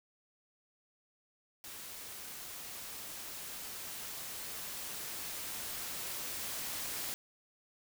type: noise with level ramp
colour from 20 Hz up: white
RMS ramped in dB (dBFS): -47 to -39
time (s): 1.64-7.14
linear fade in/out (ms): 0
effects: none